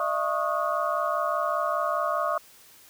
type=tone cluster; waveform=sine; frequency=607 / 672 / 1099 / 1246 / 1448 Hz; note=D#5 / E5 / C#6 / D#6 / F#6; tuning=-43 / +33 / -15 / +2 / -38 cents; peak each=-30 / -30 / -29 / -29 / -38 dBFS; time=0-2.38 s; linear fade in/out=2 ms; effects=white hiss -53 dBFS RMS until 2.89 s